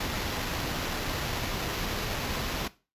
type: noise with sample-and-hold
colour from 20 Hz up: pink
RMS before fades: -32 dBFS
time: 0-2.68 s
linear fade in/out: 5 ms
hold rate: 8820 Hz
effects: noise-tail reverb RT60 0.3 s tail -17 dB re dry + resampled to 32000 Hz